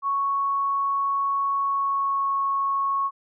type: tone with pitch glide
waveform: sine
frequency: 1108.7 to 1101.7 Hz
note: C#6 to C#6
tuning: 0 to -11 cents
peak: -21 dBFS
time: 0.02-3.11 s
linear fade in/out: 50 ms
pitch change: -11 cents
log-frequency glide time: 1.6-2.32 s
effects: none